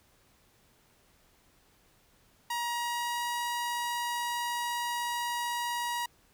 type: tone with pitch glide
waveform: sawtooth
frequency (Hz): 950 to 956.1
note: A#5 to A#5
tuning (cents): +33 to +44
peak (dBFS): -27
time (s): 2.5-6.06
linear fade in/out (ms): 5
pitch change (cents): +11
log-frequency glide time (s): 2.68-3.28
effects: pink hiss -65 dBFS RMS until 6.33 s